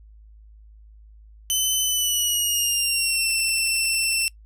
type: tone with pitch glide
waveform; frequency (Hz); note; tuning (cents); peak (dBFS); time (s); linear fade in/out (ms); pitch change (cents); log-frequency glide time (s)
15% pulse; 3036 to 2689; F#7 to E7; +44 to +34; -13; 1.5-4.28; 0; -210; 1.8-3.27
effects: noise-tail reverb RT60 0.1 s tail -24 dB re dry + added 53 Hz sine -45 dBFS peak until 4.45 s